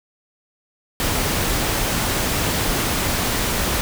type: noise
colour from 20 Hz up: pink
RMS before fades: -21 dBFS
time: 1-3.81 s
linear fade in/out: 0 ms
effects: none